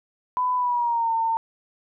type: tone with pitch glide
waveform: sine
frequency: 1000 to 906.5 Hz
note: B5 to A#5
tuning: +21 to -49 cents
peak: -20 dBFS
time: 0.37-1.37 s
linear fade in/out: 0 ms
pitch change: -170 cents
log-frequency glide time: 0.56-1.12 s
effects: none